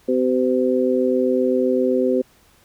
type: harmonic tone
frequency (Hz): 127.7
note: C3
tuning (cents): -42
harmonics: 2 / 3 / 4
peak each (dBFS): -20 / -20 / -20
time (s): 0.08-2.22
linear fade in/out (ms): 10
effects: pink hiss -55 dBFS RMS until 2.64 s